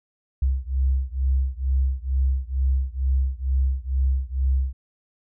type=beating tone pair; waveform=sine; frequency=65.1 / 67.3 Hz; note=C2 / C2; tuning=-8 / +49 cents; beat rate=2.2 Hz; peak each=-22 / -23 dBFS; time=0.42-4.73 s; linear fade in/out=5 ms; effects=none